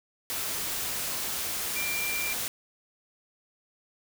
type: tone in noise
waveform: sine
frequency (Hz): 2371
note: D7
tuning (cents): +16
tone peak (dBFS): -31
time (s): 1.76-2.33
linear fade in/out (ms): 0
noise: white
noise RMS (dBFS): -32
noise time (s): 0.3-2.48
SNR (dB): -2
effects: none